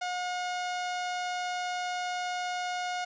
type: tone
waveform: sawtooth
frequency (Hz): 721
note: F#5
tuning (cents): -45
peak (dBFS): -27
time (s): 0.01-3.05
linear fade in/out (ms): 10
effects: resampled to 16000 Hz + 10-bit